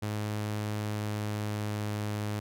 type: tone with pitch glide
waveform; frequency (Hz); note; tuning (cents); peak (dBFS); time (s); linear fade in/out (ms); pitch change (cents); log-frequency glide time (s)
sawtooth; 105.6 to 104.87; G#2 to G#2; +29 to +17; -27; 0.02-2.4; 10; -12; 0.76-1.92
effects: none